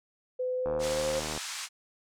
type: tone with pitch glide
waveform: sine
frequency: 506 to 527.2 Hz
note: B4 to C5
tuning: +42 to +13 cents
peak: -28 dBFS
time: 0.39-1.2 s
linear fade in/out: 10 ms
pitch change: +71 cents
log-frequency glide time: 0.56-1.04 s
type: click train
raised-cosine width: 1 ms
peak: -22 dBFS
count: 56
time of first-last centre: 0.66-1.376 s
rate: 76.8 Hz
type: band-pass noise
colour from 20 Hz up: white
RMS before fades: -38 dBFS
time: 0.79-1.69 s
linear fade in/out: 50 ms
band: 940 to 8100 Hz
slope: 24 dB/octave
effects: none